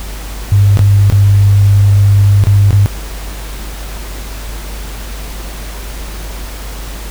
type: tone with dropouts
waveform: sine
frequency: 100.3 Hz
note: G2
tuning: 40 cents sharp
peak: -4 dBFS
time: 0.52-2.86 s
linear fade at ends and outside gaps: 0 ms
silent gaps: 0.772-0.792 / 1.1-1.124 / 2.438-2.47 / 2.707-2.729 s
effects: added 50 Hz sine -22 dBFS peak until 7.1 s + pink hiss -29 dBFS RMS until 7.1 s